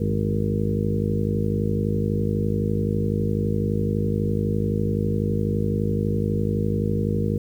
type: harmonic tone with a mistuned harmonic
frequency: 51.91 Hz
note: G#1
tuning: in tune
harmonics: 1 / 2 / 3 / 4 / 5 / 6 / 7 / 8 / 9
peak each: -33 / -25 / -27 / -26 / -34 / -35 / -33 / -33 / -30 dBFS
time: 0-7.38 s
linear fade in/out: 5 ms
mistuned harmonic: 2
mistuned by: -82 cents
effects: 9-bit